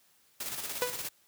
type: noise with tremolo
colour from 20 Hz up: white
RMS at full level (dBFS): -36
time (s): 0.4-1.09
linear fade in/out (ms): 5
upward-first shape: square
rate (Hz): 17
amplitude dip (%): 45
type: tone with exponential decay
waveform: sawtooth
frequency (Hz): 493.9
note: B4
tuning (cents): 0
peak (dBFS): -21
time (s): 0.82-1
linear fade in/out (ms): 0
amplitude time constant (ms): 39
effects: white hiss -66 dBFS RMS until 1.27 s + high-pass 60 Hz 12 dB/octave